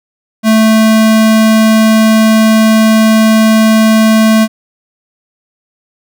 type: tone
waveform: square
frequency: 220 Hz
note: A3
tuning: in tune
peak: -5 dBFS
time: 0.43-4.48 s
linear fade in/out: 50 ms
effects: none